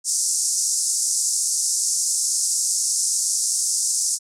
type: band-pass noise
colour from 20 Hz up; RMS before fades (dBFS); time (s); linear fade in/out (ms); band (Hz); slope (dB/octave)
white; -22; 0.04-4.19; 50; 5300 to 9500; 48
effects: none